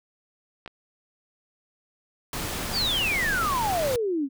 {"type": "clicks", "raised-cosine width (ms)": 0.3, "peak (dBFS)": -23, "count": 2, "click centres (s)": [0.661, 0.677]}
{"type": "noise", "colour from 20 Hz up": "pink", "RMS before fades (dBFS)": -31, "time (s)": [2.33, 3.96], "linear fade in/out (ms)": 2}
{"type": "exponential sweep", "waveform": "sine", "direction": "down", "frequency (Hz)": [4978, 259.6], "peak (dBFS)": -23, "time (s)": [2.72, 4.29], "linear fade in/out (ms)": 50}
{"effects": []}